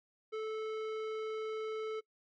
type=tone with tanh clipping; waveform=sine; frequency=436.8 Hz; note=A4; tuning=13 cents flat; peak=-38 dBFS; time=0.32-2.01 s; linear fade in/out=20 ms; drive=15 dB; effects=noise-tail reverb RT60 0.1 s tail -24 dB re dry